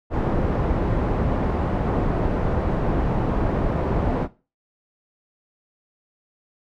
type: low-pass noise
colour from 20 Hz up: pink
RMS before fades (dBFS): -22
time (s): 0.1-4.28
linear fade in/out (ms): 50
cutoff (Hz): 810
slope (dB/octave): 12
effects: noise-tail reverb RT60 0.3 s tail -17 dB re dry